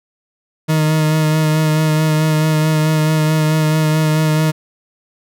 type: tone with vibrato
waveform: 40% pulse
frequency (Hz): 155.56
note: D#3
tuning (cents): 0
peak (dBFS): -11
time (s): 0.68-4.52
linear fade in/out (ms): 20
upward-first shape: sine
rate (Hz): 4.6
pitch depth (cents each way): 20
effects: none